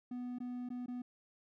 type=tone with dropouts; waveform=triangle; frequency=246.9 Hz; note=B3; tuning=in tune; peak=-37 dBFS; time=0.11-1.02 s; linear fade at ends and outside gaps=5 ms; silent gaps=0.386-0.402 / 0.69-0.702 / 0.861-0.881 s; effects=none